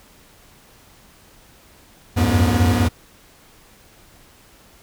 45% pulse tone cluster, 72.8 / 88.4 / 92.5 / 103.4 / 240.6 Hz, D2 / F2 / F#2 / G#2 / B3, -15 / +22 / 0 / -7 / -45 cents, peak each -26 / -19 / -21 / -21 / -20 dBFS, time 2.16-2.89 s, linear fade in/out 20 ms, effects pink hiss -50 dBFS RMS until 4.82 s

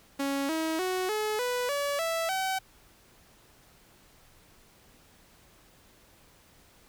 sawtooth tone with pitch steps, 277.2 / 320.3 / 370 / 427.5 / 493.9 / 570.6 / 659.3 / 761.7 Hz, C#4 / E4 / F#4 / A4 / B4 / C#5 / E5 / G5, 0 / -50 / 0 / -50 / 0 / +50 / 0 / -50 cents, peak -24 dBFS, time 0.19-2.59 s, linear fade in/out 10 ms, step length 300 ms, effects pink hiss -59 dBFS RMS until 6.88 s

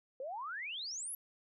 sine exponential sweep, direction up, 502 to 11810 Hz, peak -39 dBFS, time 0.2-1.15 s, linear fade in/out 2 ms, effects none

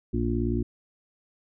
harmonic tone, 58.8 Hz, A#1, 16 cents sharp, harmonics 1 / 2 / 4 / 5 / 6, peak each -29 / -30 / -29 / -32 / -31 dBFS, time 0.13-0.63 s, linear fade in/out 10 ms, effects none

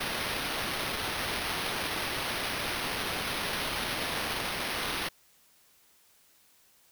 blue noise with sample-and-hold, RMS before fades -33 dBFS, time 0-5.09 s, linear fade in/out 10 ms, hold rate 7350 Hz, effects white hiss -63 dBFS RMS until 6.91 s

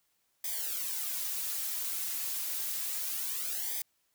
blue noise with flanger, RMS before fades -35 dBFS, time 0.44-3.82 s, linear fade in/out 2 ms, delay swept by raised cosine 0.72 to 4.92 ms, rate 0.3 Hz, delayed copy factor -0.9, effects white hiss -75 dBFS RMS until 4.14 s

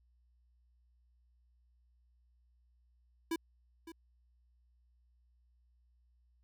square tone with echo, 329.6 Hz, E4, in tune, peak -33 dBFS, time 3.31-3.36 s, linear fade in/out 5 ms, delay 560 ms, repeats 1, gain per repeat -14 dB, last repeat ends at 3.92 s, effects added 60 Hz sine -67 dBFS peak until 6.43 s

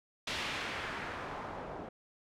white noise with low-pass filter sweep, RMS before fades -40 dBFS, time 0.27-1.89 s, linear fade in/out 5 ms, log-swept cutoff 3600 to 650 Hz, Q 1.1, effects none

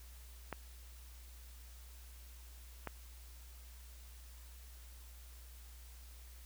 clicks, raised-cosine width 0.5 ms, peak -25 dBFS, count 2, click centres 0.527 / 2.873 s, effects added 60 Hz sine -52 dBFS peak until 6.45 s + white hiss -61 dBFS RMS until 6.45 s

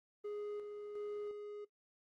triangle tone with tremolo, 415.3 Hz, G#4, in tune, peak -38 dBFS, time 0.24-1.65 s, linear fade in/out 10 ms, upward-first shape square, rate 1.4 Hz, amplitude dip 40%, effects noise-tail reverb RT60 0.1 s tail -18 dB re dry + Opus 24 kbps

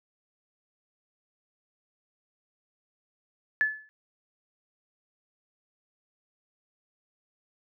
sine tone with exponential decay, 1728 Hz, A6, 32 cents flat, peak -18 dBFS, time 3.61-3.89 s, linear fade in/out 0 ms, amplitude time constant 60 ms, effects none

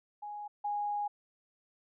sine tone pair in turn, 830.6 / 825.3 Hz, G#5 / G#5, 0 / -11 cents, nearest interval unison, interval 11 cents, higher first, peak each -39 / -31 dBFS, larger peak second, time 0.22-0.48 / 0.64-1.08 s, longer second, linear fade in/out 10 ms, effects none

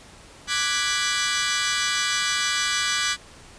15% pulse chord, G# half-diminished seventh, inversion second, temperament equal, 1174.7 / 1480 / 1661.2 / 1975.5 Hz, D6 / F#6 / G#6 / B6, 0 / 0 / 0 / 0 cents, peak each -21 dBFS, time 0.47-3.17 s, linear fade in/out 50 ms, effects pink hiss -47 dBFS RMS until 3.58 s + resampled to 22050 Hz

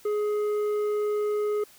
sine tone with tanh clipping, 419 Hz, G#4, 15 cents sharp, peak -25 dBFS, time 0.05-1.64 s, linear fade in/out 5 ms, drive 7 dB, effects white hiss -54 dBFS RMS until 1.78 s

